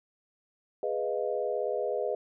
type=chord; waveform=sine; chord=F half-diminished seventh; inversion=first; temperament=equal; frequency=415.3 / 493.9 / 622.3 / 698.5 Hz; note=Ab4 / Cb5 / Eb5 / F5; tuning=0 / 0 / 0 / 0 cents; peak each=-33 / -32 / -33 / -38 dBFS; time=0.83-2.15 s; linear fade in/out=2 ms; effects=none